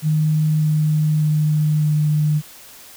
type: tone with pitch steps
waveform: sine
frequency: 154.4 / 153.33 / 152.27 / 151.22 Hz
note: D#3 / D#3 / D#3 / D#3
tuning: -13 / -25 / -37 / -49 cents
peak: -14 dBFS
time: 0.02-2.42 s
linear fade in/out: 50 ms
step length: 600 ms
effects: white hiss -42 dBFS RMS until 2.96 s